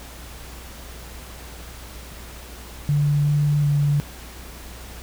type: tone with pitch steps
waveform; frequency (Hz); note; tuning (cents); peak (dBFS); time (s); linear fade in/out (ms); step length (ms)
sine; 145.6 / 146.8 / 144.8; D3 / D3 / D3; -15 / 0 / -24; -16; 2.89-4; 0; 370
effects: added 60 Hz sine -39 dBFS peak until 5.02 s + pink hiss -41 dBFS RMS until 5.02 s

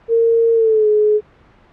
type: tone with pitch glide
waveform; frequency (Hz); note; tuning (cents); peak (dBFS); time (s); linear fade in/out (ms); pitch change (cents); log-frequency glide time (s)
sine; 459.2 to 423.5; A#4 to G#4; -26 to +34; -10; 0.08-1.21; 50; -140; 0.53-0.88
effects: pink hiss -49 dBFS RMS until 1.72 s + low-pass 2000 Hz 12 dB/octave

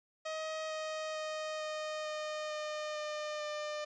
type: tone with pitch steps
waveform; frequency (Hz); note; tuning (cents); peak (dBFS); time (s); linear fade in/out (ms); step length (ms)
sawtooth; 630 / 625.6 / 621.3 / 617 / 612.8 / 608.5 / 604.3 / 600.2; D#5 / D#5 / D#5 / D#5 / D#5 / D#5 / D5 / D5; +21 / +9 / -3 / -15 / -27 / -39 / +49 / +38; -33; 0.25-3.85; 10; 450
effects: resampled to 16000 Hz + 11-bit

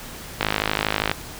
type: click train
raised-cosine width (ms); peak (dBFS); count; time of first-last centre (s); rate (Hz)
0.3; -3; 38; 0.41-1.115; 52.5
effects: pink hiss -37 dBFS RMS until 1.39 s

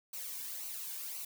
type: noise with flanger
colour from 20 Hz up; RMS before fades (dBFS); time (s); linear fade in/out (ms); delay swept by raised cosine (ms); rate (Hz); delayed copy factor
blue; -42; 0.13-1.25; 5; 0.57 to 1.57; 1.9; -0.6
effects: none

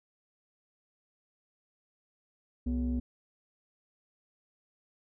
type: tone pair together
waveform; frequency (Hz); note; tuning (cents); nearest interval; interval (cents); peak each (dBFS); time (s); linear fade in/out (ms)
sine; 65.41 / 245.4; C2 / B3; 0 / -11; octave + major seventh; 2289; -29 / -29; 2.66-3; 10
effects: tanh soft clip ceiling -25 dBFS

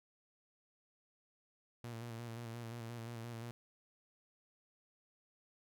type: tone with vibrato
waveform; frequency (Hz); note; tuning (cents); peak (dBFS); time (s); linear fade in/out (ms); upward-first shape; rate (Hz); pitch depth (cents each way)
sawtooth; 116.54; A#2; 0; -40; 1.84-3.51; 0; square; 5.7; 35
effects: none

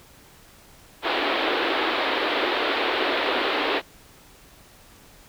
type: band-pass noise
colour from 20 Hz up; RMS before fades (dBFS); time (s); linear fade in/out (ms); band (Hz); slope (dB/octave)
pink; -24; 1.02-3.82; 50; 290 to 4000; 48
effects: pink hiss -51 dBFS RMS until 5.28 s

